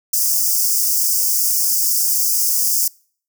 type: high-pass noise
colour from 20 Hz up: white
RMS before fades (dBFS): -17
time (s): 0.13-2.88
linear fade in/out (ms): 5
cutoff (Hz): 4900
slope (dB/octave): 96
effects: noise-tail reverb RT60 0.5 s tail -26 dB re dry